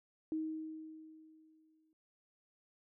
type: tone with exponential decay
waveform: sine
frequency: 315.3 Hz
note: D#4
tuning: 23 cents sharp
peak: -33 dBFS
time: 0.32-1.93 s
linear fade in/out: 1 ms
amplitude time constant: 350 ms
effects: noise-tail reverb RT60 0.3 s tail -25 dB re dry